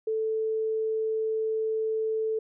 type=tone; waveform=sine; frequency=440 Hz; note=A4; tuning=in tune; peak=-25 dBFS; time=0.07-2.39 s; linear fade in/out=5 ms; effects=none